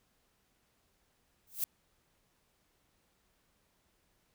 violet noise with exponential growth, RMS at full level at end -29 dBFS, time 1.47-1.64 s, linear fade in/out 1 ms, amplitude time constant 36 ms, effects pink hiss -74 dBFS RMS until 4.34 s

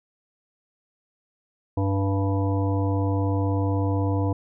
harmonic tone with a mistuned harmonic, 98 Hz, G2, in tune, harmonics 1 / 3 / 5 / 7 / 9 / 10, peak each -22 / -27 / -31 / -35 / -37 / -36 dBFS, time 1.77-4.33 s, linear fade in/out 5 ms, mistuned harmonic 9, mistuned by -28 cents, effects none

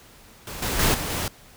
pink noise with level steps, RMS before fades -35 / -26 / -20 / -29 / -27 dBFS, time 0.47-1.28 s, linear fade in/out 2 ms, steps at 0.62 / 0.79 / 0.94 / 1.1 s, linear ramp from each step 5 ms, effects pink hiss -50 dBFS RMS until 1.56 s

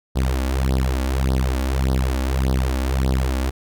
sawtooth tone with flanger, 65.41 Hz, C2, in tune, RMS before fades -20 dBFS, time 0.15-3.51 s, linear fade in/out 20 ms, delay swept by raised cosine 0.2 to 3.6 ms, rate 1.7 Hz, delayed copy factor +0.95, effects none

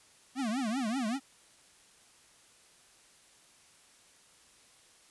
square tone with vibrato, 241.3 Hz, B3, 40 cents flat, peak -31 dBFS, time 0.35-1.2 s, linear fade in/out 50 ms, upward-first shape triangle, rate 5.2 Hz, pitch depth 280 cents each way, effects white hiss -61 dBFS RMS until 5.1 s + resampled to 24000 Hz

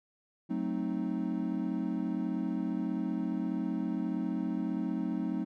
triangle chord, F# diminished seventh, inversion none, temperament equal, 185 / 220 / 261.6 / 311.1 Hz, F#3 / A3 / C4 / Eb4, 0 / 0 / 0 / 0 cents, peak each -34 dBFS, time 0.49-5.45 s, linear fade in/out 20 ms, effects none

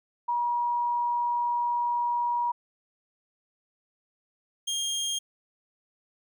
sine / 25% pulse tone pair in turn, 958 / 3222 Hz, A#5 / G7, +47 / +47 cents, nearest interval octave + major sixth, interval 2100 cents, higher second, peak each -24 dBFS, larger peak neither, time 0.28-2.52 / 4.67-5.19 s, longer first, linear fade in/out 10 ms, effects none

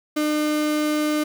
35% pulse tone, 302.1 Hz, D4, 49 cents sharp, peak -18 dBFS, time 0.16-1.24 s, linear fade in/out 10 ms, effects none

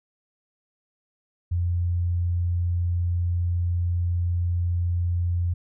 sine tone, 87.31 Hz, F2, in tune, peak -21 dBFS, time 1.51-5.54 s, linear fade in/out 10 ms, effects none

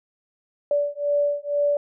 sine beating tone pair, 578 / 580.1 Hz, D5 / D5, -28 / -21 cents, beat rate 2.1 Hz, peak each -23 dBFS, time 0.71-1.77 s, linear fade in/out 2 ms, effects none

